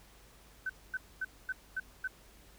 sine tone bursts, 1522 Hz, F#6, 48 cents sharp, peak -32 dBFS, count 6, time 0.66-2.076 s, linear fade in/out 5 ms, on 36 ms, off 240 ms, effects added 50 Hz sine -61 dBFS peak until 2.58 s + pink hiss -60 dBFS RMS until 2.58 s

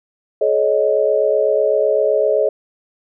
sine chord, Ab suspended fourth, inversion none, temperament equal with one note detuned, 426 / 554.4 / 622.3 Hz, Ab4 / Db5 / Eb5, +44 / 0 / 0 cents, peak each -17 dBFS, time 0.41-2.49 s, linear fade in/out 5 ms, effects none

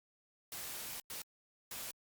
white noise bursts at uneven times, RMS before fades -44 dBFS, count 3, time 0.52-1 / 1.1-1.22 / 1.71-1.91 s, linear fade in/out 2 ms, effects Opus 48 kbps

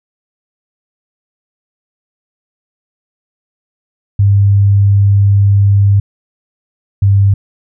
sine tone pair in turn, 100 / 99.19 Hz, G2 / G2, +35 / +21 cents, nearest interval unison, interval 14 cents, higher first, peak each -5 dBFS, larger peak neither, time 4.19-6 / 7.02-7.34 s, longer first, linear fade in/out 5 ms, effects none

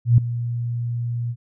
sine tone with ADSR envelope, 119 Hz, A#2, 36 cents sharp, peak -7 dBFS, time 0.05-1.36 s, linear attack 130 ms, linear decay 3 ms, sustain -15 dB, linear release 58 ms, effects none

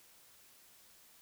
silence, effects white hiss -62 dBFS RMS until 1.21 s

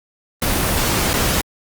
pink noise with dropouts, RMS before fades -18 dBFS, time 0.42-1.41 s, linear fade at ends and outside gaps 1 ms, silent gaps 1.132-1.139 s, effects Opus 24 kbps

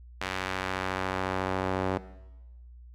sawtooth tone with band-pass filter sweep, 94 Hz, F#2, 28 cents sharp, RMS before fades -31 dBFS, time 0.21-1.98 s, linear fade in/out 5 ms, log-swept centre 2200 to 620 Hz, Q 0.77, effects noise-tail reverb RT60 1.0 s tail -17 dB re dry + added 60 Hz sine -46 dBFS peak until 2.94 s

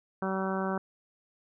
harmonic tone, 190.9 Hz, G3, 46 cents flat, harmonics 1 / 2 / 3 / 4 / 5 / 6 / 7 / 8, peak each -32 / -35 / -37 / -38 / -39 / -40 / -40 / -41 dBFS, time 0.22-0.78 s, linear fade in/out 2 ms, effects none

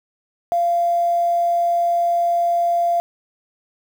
sine tone with quantisation, 690 Hz, F5, 21 cents flat, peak -15 dBFS, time 0.52-3 s, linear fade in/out 0 ms, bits 7, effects none

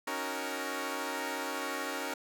10% pulse chord, D# minor seventh, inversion third, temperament equal, 277.2 / 311.1 / 370 / 466.2 Hz, C#4 / D#4 / F#4 / A#4, 0 / 0 / 0 / 0 cents, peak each -30 / -33 / -33 / -31 dBFS, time 0.07-2.14 s, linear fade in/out 5 ms, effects none

